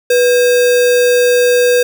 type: tone with sample-and-hold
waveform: sine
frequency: 490.2 Hz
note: B4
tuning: 13 cents flat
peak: -7 dBFS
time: 0.1-1.83 s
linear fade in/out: 5 ms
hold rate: 2100 Hz
effects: none